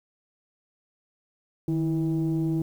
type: tone pair together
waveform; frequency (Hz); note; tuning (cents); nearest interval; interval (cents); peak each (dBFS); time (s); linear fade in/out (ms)
sine; 155.56 / 325.5; D#3 / E4; 0 / -22; octave + minor second; 1278; -24; 1.68-2.62; 2
effects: tanh soft clip ceiling -19 dBFS + 9-bit